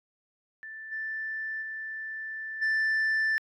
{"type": "tone with level steps", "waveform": "sine", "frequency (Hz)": 1765, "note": "A6", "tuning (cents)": 5, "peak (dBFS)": [-39, -31, -34, -21], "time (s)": [0.63, 3.38], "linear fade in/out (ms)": 0, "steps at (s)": [0.91, 1.61, 2.61], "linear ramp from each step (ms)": 20, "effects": ["tanh soft clip ceiling -23 dBFS"]}